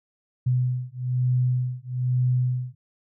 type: beating tone pair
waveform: sine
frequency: 125.2 / 126.3 Hz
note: B2 / B2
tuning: +24 / +39 cents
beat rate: 1.1 Hz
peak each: -24 dBFS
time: 0.46-2.75 s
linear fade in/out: 10 ms
effects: none